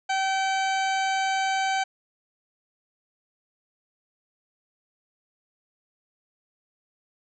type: harmonic tone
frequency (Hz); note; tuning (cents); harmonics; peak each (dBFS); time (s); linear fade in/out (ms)
770; G5; -31; 1 / 2 / 3 / 4 / 5 / 6 / 8 / 9 / 10; -24 / -30 / -33 / -36 / -42 / -39 / -41 / -43 / -48; 0.09-1.84; 10
effects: none